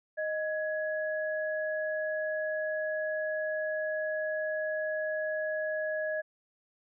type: tone pair together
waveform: sine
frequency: 622.3 / 1675.3 Hz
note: D#5 / G#6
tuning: 0 / +15 cents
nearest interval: octave + perfect fourth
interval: 1715 cents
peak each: -31 / -35 dBFS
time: 0.17-6.22 s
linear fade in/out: 20 ms
effects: none